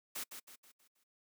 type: noise with echo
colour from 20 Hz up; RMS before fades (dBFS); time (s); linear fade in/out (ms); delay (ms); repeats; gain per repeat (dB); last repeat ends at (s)
white; -41; 0.15-0.24; 10; 160; 5; -7; 1.04
effects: noise-tail reverb RT60 0.1 s tail -26 dB re dry + high-pass 200 Hz 12 dB/octave